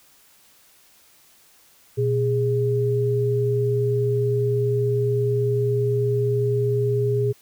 sine tone pair together, 121.2 / 411.7 Hz, B2 / G#4, -32 / -15 cents, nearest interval octave + major sixth, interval 2117 cents, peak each -21 dBFS, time 1.97-7.33 s, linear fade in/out 20 ms, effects white hiss -55 dBFS RMS until 7.41 s

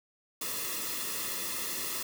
white noise with comb filter, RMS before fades -35 dBFS, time 0.41-2.03 s, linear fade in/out 5 ms, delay 1.3 ms, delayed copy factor -0.75, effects none

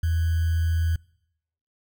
sine tone with sample-and-hold, 82.41 Hz, E2, in tune, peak -20 dBFS, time 0.03-0.96 s, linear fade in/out 5 ms, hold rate 1575 Hz, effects noise-tail reverb RT60 0.8 s tail -25 dB re dry

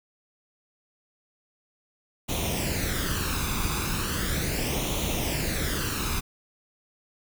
pink noise with flanger, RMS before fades -28 dBFS, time 2.28-6.21 s, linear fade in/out 20 ms, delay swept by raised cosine 0.3 to 0.82 ms, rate 0.37 Hz, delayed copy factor +0.65, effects none

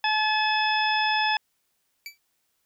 harmonic tone, 860 Hz, A5, 40 cents flat, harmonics 1 / 2 / 3 / 4 / 6, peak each -24 / -27 / -29 / -30 / -32 dBFS, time 0.04-1.37 s, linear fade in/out 2 ms
25% pulse tone with exponential decay, 2313 Hz, D7, 27 cents flat, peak -28 dBFS, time 2.06-2.18 s, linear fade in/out 1 ms, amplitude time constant 26 ms
effects white hiss -73 dBFS RMS until 2.65 s

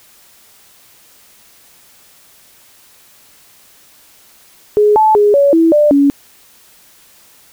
sine tone with pitch steps, 418.6 / 868 / 414 / 564 / 328.4 / 594 / 281.9 Hz, G#4 / A5 / G#4 / C#5 / E4 / D5 / C#4, +14 / -24 / -5 / +30 / -6 / +20 / +29 cents, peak -6 dBFS, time 4.77-6.1 s, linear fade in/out 0 ms, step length 190 ms, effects white hiss -46 dBFS RMS until 7.52 s

